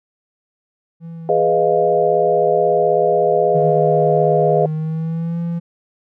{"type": "tone with vibrato", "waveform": "triangle", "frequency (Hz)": 164.81, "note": "E3", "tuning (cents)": 0, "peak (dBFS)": -27, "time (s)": [1, 3.78], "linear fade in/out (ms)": 50, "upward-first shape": "sine", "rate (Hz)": 2.5, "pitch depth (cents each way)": 16}
{"type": "chord", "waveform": "sine", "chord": "F half-diminished seventh", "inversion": "first", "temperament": "equal", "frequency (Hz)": [415.3, 493.9, 622.3, 698.5], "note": ["Ab4", "Cb5", "Eb5", "F5"], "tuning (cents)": [0, 0, 0, 0], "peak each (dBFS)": [-17, -18, -18, -18], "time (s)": [1.29, 4.66], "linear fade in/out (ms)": 2}
{"type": "tone with pitch glide", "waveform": "triangle", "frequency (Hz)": [155.56, 169.64], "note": ["D#3", "E3"], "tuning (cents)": [0, 50], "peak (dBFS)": -17, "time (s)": [3.54, 5.6], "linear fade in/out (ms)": 20, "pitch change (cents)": 150, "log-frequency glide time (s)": [4.73, 5.39]}
{"effects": []}